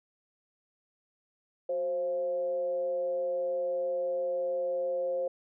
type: tone with frequency modulation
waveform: sine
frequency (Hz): 528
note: C5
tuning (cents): +16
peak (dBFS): -28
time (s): 1.69-5.28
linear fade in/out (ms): 5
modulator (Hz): 159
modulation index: 0.38
effects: none